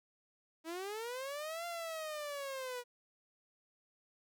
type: linear two-way sweep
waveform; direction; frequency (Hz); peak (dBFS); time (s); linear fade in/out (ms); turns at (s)
sawtooth; up then down; 314.5 to 694 to 481.8; -36; 0.64-2.84; 50; 1.66
effects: 13-bit